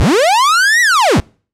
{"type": "linear two-way sweep", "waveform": "45% pulse", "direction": "up then down", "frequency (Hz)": [39.98, 1975.5, 39.98], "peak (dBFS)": -8, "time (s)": [0, 1.2], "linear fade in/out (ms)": 0, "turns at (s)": 0.81, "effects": ["noise-tail reverb RT60 0.4 s tail -26 dB re dry", "low-pass 9000 Hz 12 dB/octave"]}